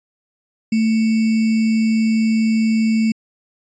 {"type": "tone with sample-and-hold", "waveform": "sine", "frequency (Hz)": 221.9, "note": "A3", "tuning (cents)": 15, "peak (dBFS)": -13, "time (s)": [0.72, 3.12], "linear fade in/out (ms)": 5, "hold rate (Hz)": 2450, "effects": ["resampled to 16000 Hz"]}